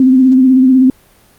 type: tone with vibrato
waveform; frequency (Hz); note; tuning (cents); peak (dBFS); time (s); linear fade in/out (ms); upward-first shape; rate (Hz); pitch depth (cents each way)
sine; 259.4; C4; -15; -4; 0-0.9; 2; sine; 16; 42
effects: pink hiss -47 dBFS RMS until 1.38 s + Opus 32 kbps